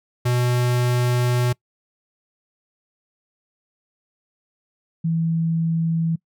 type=tone pair in turn; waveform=square / sine; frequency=123 / 164.19 Hz; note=B2 / E3; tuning=-7 / -7 cents; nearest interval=perfect fourth; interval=500 cents; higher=second; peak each=-18 dBFS; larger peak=neither; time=0.25-1.53 / 5.04-6.16 s; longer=first; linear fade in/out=10 ms; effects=noise-tail reverb RT60 0.1 s tail -24 dB re dry